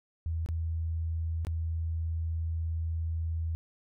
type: tone with dropouts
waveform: sine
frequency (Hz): 81.7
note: E2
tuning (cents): -15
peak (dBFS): -29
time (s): 0.26-3.55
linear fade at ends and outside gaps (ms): 0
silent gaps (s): 0.461-0.488 / 1.449-1.469
effects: none